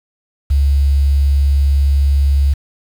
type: tone with quantisation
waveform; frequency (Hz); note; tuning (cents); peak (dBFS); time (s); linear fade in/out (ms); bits
sine; 69.9; C#2; +15; -9; 0.5-2.54; 10; 6
effects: none